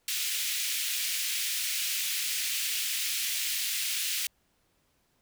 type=high-pass noise; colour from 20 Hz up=pink; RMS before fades=-31 dBFS; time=0.08-4.27 s; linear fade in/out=2 ms; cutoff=2300 Hz; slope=24 dB/octave; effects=pink hiss -71 dBFS RMS until 5.21 s